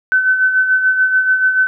sine tone with tremolo, 1519 Hz, F#6, 45 cents sharp, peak -8 dBFS, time 0.12-1.67 s, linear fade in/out 0 ms, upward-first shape sine, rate 6.9 Hz, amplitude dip 55%, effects none

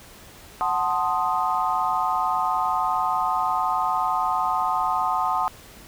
sine chord, F# diminished seventh, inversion none, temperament equal, 740 / 880 / 1046.5 / 1244.5 Hz, F#5 / A5 / C6 / Eb6, 0 / 0 / 0 / 0 cents, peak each -26 dBFS, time 0.61-5.48 s, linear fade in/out 0 ms, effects pink hiss -46 dBFS RMS until 5.87 s

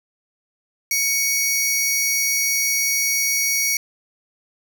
sawtooth tone pair together, 2229 / 5781 Hz, C#7 / F#8, +9 / -41 cents, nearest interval octave + major third, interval 1650 cents, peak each -18 dBFS, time 0.91-3.77 s, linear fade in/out 2 ms, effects none

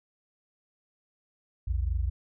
sine tone pair together, 58.34 / 82.5 Hz, A#1 / E2, +2 / +2 cents, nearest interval tritone, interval 600 cents, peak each -27 / -30 dBFS, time 1.67-2.1 s, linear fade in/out 10 ms, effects none

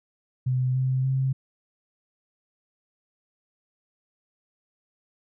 sine tone with pitch steps, 127.8 / 130.26 / 132.77 Hz, C3 / C3 / C3, -40 / -7 / +26 cents, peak -21 dBFS, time 0.46-1.33 s, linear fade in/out 10 ms, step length 290 ms, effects none

